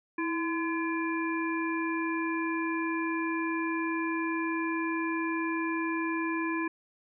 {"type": "harmonic tone with a mistuned harmonic", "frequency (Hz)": 340.6, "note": "F4", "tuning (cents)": -43, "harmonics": [1, 3, 5, 7], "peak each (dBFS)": [-30, -35, -37, -38], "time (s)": [0.18, 6.68], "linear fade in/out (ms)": 5, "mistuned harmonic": 1, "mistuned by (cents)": -74, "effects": []}